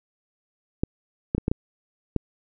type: clicks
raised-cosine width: 3 ms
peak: -9 dBFS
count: 6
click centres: 0.835 / 1.349 / 1.381 / 1.481 / 1.515 / 2.163 s
effects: none